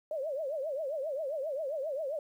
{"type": "tone with vibrato", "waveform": "sine", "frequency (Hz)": 583, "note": "D5", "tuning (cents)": -13, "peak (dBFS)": -32, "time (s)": [0.11, 2.19], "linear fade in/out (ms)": 2, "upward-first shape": "triangle", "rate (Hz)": 7.5, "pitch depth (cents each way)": 230, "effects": ["11-bit"]}